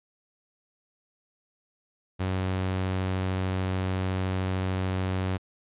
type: tone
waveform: sawtooth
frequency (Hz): 93.6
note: F#2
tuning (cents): +20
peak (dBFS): -22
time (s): 2.19-5.38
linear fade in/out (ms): 20
effects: resampled to 8000 Hz